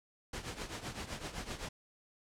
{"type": "noise with tremolo", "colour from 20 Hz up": "pink", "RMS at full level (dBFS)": -39, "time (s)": [0.33, 1.69], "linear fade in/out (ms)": 5, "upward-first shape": "triangle", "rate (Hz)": 7.8, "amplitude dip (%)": 80, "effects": ["low-pass 8000 Hz 12 dB/octave"]}